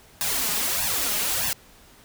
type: noise with flanger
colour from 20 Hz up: white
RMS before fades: -25 dBFS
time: 0.21-1.53 s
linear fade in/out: 0 ms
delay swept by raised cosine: 1.1 to 4.9 ms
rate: 1.6 Hz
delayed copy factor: +0.95
effects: pink hiss -52 dBFS RMS until 2.04 s